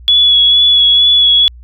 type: tone with vibrato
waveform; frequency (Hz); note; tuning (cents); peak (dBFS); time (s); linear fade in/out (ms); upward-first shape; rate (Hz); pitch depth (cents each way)
sine; 3389; G#7; +34; -5; 0.08-1.48; 0; sine; 2.2; 19
effects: added 60 Hz sine -32 dBFS peak until 1.63 s